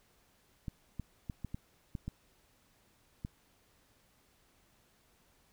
clicks, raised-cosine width 5 ms, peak -26 dBFS, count 8, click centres 0.682 / 0.997 / 1.298 / 1.447 / 1.545 / 1.952 / 2.08 / 3.249 s, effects pink hiss -69 dBFS RMS until 5.52 s

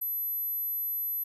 sine tone, 12000 Hz, F#9, 23 cents sharp, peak -29 dBFS, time 0.01-1.24 s, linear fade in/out 10 ms, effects none

